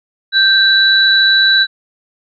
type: tone pair together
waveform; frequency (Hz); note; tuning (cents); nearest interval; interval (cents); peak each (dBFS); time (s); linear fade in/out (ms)
sine; 1568 / 3947; G6 / B7; 0 / -2; octave + major third; 1598; -10; 0.32-1.67; 50
effects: none